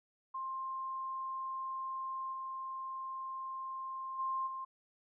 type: tone with level steps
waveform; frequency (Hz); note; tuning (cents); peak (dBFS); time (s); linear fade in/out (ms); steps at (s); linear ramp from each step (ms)
sine; 1056; C6; +16; -37 / -39 / -33 / -39; 0.34-4.65; 10; 2.32 / 4.18 / 4.46; 20
effects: none